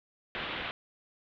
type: low-pass noise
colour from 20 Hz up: white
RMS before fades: -37 dBFS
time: 0.35-0.71 s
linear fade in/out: 0 ms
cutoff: 3500 Hz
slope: 48 dB/octave
effects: none